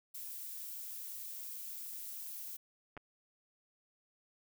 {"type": "noise", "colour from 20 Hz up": "violet", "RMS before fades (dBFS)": -45, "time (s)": [0.14, 2.57], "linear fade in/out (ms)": 10}
{"type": "clicks", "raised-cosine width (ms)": 0.5, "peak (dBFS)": -33, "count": 2, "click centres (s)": [2.968, 2.975]}
{"effects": []}